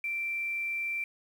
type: tone with quantisation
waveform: sine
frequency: 2349 Hz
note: D7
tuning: in tune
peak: -30 dBFS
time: 0.04-1.04 s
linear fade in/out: 2 ms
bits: 9
effects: none